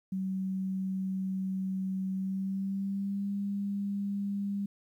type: tone with pitch glide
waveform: sine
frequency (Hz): 189.8 to 200.3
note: F#3 to G3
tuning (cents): +44 to +38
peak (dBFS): -30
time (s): 0.12-4.66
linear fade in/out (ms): 5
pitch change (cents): +94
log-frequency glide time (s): 2.13-3.31
effects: 11-bit